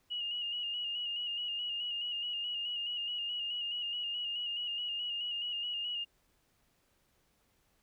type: tone with vibrato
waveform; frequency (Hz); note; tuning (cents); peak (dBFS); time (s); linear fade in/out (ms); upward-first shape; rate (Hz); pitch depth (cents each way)
sine; 2872; F7; +48; -34; 0.1-6.05; 20; square; 4.7; 30
effects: pink hiss -73 dBFS RMS until 7.82 s